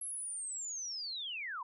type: linear sweep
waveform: sine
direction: down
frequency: 11200 to 929 Hz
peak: -38 dBFS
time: 0.01-1.63 s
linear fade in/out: 5 ms
effects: none